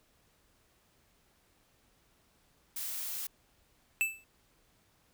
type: noise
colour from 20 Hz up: blue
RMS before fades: -38 dBFS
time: 2.76-3.27 s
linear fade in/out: 5 ms
type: tone with exponential decay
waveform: square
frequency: 2637 Hz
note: E7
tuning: in tune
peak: -24 dBFS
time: 4.01-4.24 s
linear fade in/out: 0 ms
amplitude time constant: 50 ms
effects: pink hiss -69 dBFS RMS until 5.13 s